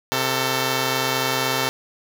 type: tone pair together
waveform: 5% pulse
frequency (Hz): 130.81 / 445.9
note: C3 / A4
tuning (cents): 0 / +23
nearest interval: octave + major sixth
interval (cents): 2123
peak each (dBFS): -12 / -11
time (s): 0.12-1.69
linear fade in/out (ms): 0
effects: none